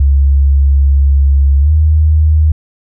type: tone with pitch glide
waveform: sine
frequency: 69.3 to 77.34 Hz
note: C#2 to D#2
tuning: 0 to -10 cents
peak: -5 dBFS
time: 0-2.52 s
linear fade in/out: 5 ms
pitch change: +190 cents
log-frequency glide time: 1.6-1.71 s
effects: none